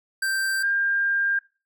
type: tone pair in turn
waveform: square / sine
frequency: 1568 / 1600.9 Hz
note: G6 / G6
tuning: 0 / +36 cents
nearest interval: unison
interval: 36 cents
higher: second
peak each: -23 / -20 dBFS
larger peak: second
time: 0.22-0.63 / 0.63-1.39 s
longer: second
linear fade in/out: 5 ms
effects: noise-tail reverb RT60 0.3 s tail -20 dB re dry